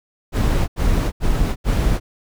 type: noise bursts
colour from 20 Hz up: brown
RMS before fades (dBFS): -17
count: 4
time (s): 0.32-2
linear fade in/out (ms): 50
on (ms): 360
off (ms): 80
effects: none